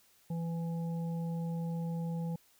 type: harmonic tone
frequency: 166.9 Hz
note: E3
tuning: 22 cents sharp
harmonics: 1 / 3 / 5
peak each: -33 / -46 / -50 dBFS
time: 0.3-2.36 s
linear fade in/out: 5 ms
effects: white hiss -66 dBFS RMS until 2.59 s